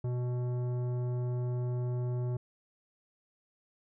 triangle tone with tanh clipping, 123.47 Hz, B2, in tune, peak -32 dBFS, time 0.04-2.37 s, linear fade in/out 5 ms, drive 17 dB, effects none

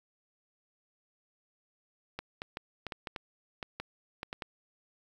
clicks, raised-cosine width 0.3 ms, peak -21 dBFS, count 12, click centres 2.19 / 2.419 / 2.571 / 2.867 / 2.922 / 3.072 / 3.162 / 3.628 / 3.8 / 4.231 / 4.329 / 4.422 s, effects 9-bit

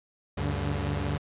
sawtooth tone cluster, 73.8 / 97 / 143 Hz, D2 / G2 / D3, +9 / -18 / -46 cents, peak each -28 dBFS, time 0.37-1.18 s, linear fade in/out 10 ms, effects resampled to 8000 Hz

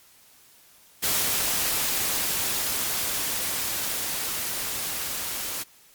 white noise with level ramp, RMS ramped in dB -24 to -31 dBFS, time 1.02-5.64 s, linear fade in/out 20 ms, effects white hiss -55 dBFS RMS until 5.94 s + MP3 96 kbps

